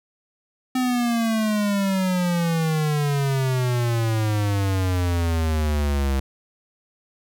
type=exponential sweep; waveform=square; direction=down; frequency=257.3 to 66.6 Hz; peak=-20 dBFS; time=0.75-6.2 s; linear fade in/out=5 ms; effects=none

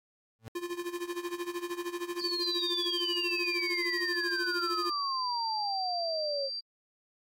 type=tone with exponential growth; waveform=35% pulse; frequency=112.2 Hz; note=A2; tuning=34 cents sharp; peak=-35 dBFS; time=0.39-0.48 s; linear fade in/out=0 ms; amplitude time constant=18 ms
type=tone with tremolo; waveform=square; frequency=349.2 Hz; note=F4; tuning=in tune; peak=-32 dBFS; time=0.55-4.9 s; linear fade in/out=5 ms; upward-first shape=sine; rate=13 Hz; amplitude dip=80%
type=exponential sweep; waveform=sine; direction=down; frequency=4716 to 534 Hz; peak=-31 dBFS; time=2.18-6.5 s; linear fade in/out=50 ms
type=tone; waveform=sine; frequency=4699 Hz; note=D8; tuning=in tune; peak=-34 dBFS; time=2.4-6.61 s; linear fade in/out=20 ms
effects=AAC 48 kbps

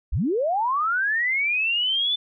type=linear sweep; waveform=sine; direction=up; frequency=33.77 to 3520 Hz; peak=-20 dBFS; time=0.12-2.16 s; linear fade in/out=10 ms; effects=none

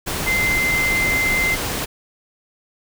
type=tone in noise; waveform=sine; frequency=2077 Hz; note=C7; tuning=13 cents flat; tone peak=-17 dBFS; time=0.26-1.56 s; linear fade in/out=20 ms; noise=pink; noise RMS=-24 dBFS; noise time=0.06-1.86 s; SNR=+4 dB; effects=none

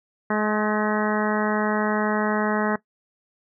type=harmonic tone with a mistuned harmonic; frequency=211.9 Hz; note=G#3; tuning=35 cents sharp; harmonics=1 / 2 / 3 / 4 / 5 / 6 / 7 / 8 / 9; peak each=-24 / -27 / -29 / -30 / -31 / -32 / -32 / -33 / -34 dBFS; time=0.3-2.76 s; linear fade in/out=5 ms; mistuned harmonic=7; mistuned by=+40 cents; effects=noise-tail reverb RT60 0.1 s tail -18 dB re dry

